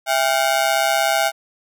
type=ring-modulated tone; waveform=sawtooth; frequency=733 Hz; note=F#5; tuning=16 cents flat; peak=-9 dBFS; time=0.06-1.32 s; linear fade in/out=50 ms; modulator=68 Hz; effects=none